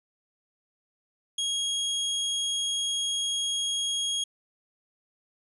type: tone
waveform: sawtooth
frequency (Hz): 3283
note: G#7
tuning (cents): -21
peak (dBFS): -23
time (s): 1.38-4.24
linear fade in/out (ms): 5
effects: resampled to 24000 Hz